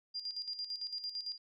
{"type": "tone with tremolo", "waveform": "sine", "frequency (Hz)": 4800, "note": "D8", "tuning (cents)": 37, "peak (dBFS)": -36, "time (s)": [0.14, 1.38], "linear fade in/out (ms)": 20, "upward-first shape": "square", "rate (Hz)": 8.9, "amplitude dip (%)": 65, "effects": []}